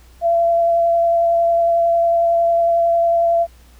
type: tone with vibrato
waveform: sine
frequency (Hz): 678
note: E5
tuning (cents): +49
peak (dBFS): -12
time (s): 0.21-3.47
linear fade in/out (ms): 50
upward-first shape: sine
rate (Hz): 11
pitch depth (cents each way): 10
effects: added 60 Hz sine -44 dBFS peak until 3.79 s + pink hiss -52 dBFS RMS until 3.79 s